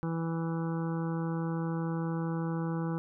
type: harmonic tone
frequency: 164.81 Hz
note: E3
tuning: in tune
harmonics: 1 / 2 / 3 / 5 / 6 / 7 / 8 / 9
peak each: -31 / -37 / -41 / -45 / -47 / -48 / -49 / -50 dBFS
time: 0.03-2.98 s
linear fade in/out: 0 ms
effects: none